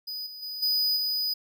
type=tone with level steps; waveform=square; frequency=4971 Hz; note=D#8; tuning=2 cents flat; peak=-33 / -40 / -34 / -23 / -26 dBFS; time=0.07-1.34 s; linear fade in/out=10 ms; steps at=0.26 / 0.42 / 0.62 / 0.96 s; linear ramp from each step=10 ms; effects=none